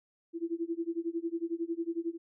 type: tone with tremolo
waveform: sine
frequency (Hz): 334.8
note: E4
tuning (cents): +27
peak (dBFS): -28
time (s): 0.33-2.18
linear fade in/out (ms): 50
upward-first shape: sine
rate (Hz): 11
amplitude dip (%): 95
effects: none